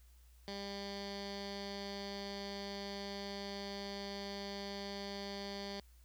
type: tone with low-pass filter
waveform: 15% pulse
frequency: 199.4 Hz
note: G3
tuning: 30 cents sharp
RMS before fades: -44 dBFS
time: 0.48-5.8 s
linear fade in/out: 0 ms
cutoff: 4500 Hz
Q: 4.8
effects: added 60 Hz sine -59 dBFS peak until 6.04 s + white hiss -71 dBFS RMS until 6.04 s